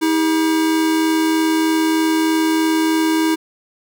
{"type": "tone pair together", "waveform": "square", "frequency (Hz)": [320, 403.2], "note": ["D#4", "G4"], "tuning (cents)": [49, 49], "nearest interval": "major third", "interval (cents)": 400, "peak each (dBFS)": [-15, -26], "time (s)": [0.01, 3.36], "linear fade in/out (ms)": 20, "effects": []}